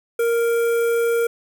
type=tone with notch filter; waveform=square; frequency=466.2 Hz; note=A#4; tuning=in tune; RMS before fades=-19 dBFS; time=0.19-1.27 s; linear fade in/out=5 ms; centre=4400 Hz; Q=0.5; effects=none